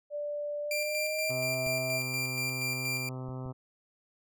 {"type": "tone with pitch glide", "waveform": "sine", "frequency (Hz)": [587.3, 647.9], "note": ["D5", "E5"], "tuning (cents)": [0, -30], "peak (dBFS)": -32, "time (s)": [0.1, 2.01], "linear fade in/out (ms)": 50, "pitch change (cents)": 170, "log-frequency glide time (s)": [0.62, 1.55]}
{"type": "tone with tremolo", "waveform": "sawtooth", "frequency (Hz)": 2374, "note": "D7", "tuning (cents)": 18, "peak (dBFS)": -27, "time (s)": [0.71, 3.09], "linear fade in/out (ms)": 2, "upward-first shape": "square", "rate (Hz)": 4.2, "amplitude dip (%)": 35}
{"type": "harmonic tone", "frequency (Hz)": 129, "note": "C3", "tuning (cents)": -24, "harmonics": [1, 2, 3, 4, 5, 6, 7, 8, 9, 10], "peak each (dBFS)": [-37, -43, -47, -49, -51, -53, -54, -55, -56, -57], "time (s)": [1.29, 3.53], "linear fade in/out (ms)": 20}
{"type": "clicks", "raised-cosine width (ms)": 5, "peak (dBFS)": -33, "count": 3, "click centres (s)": [1.668, 3.289, 3.46]}
{"effects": []}